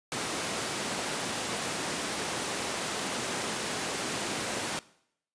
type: high-pass noise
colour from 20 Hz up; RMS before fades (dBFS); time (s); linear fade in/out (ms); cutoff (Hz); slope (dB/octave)
pink; -33; 0.12-4.79; 0; 210; 12
effects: noise-tail reverb RT60 0.7 s tail -20 dB re dry + resampled to 22050 Hz